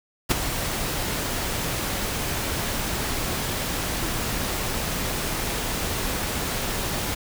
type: noise with ADSR envelope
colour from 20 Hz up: pink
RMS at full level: -18 dBFS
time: 0.29-7.15 s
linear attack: 24 ms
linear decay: 14 ms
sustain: -9 dB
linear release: 11 ms
effects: none